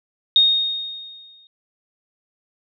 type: tone with exponential decay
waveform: sine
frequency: 3711 Hz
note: A#7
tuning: 9 cents flat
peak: -9 dBFS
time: 0.36-1.47 s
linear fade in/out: 1 ms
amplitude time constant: 240 ms
effects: none